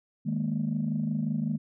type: chord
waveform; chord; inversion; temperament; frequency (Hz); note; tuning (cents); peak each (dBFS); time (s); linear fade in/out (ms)
sine; D# suspended fourth; none; equal; 155.56 / 207.7 / 233.1; D#3 / G#3 / A#3; 0 / 0 / 0; -30; 0.25-1.58; 20
effects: tanh soft clip ceiling -19 dBFS